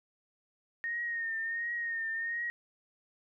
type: tone with vibrato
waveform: sine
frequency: 1847 Hz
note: A#6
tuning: 16 cents flat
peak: -32 dBFS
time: 0.84-2.5 s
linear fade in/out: 0 ms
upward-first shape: triangle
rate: 1.4 Hz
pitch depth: 52 cents each way
effects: none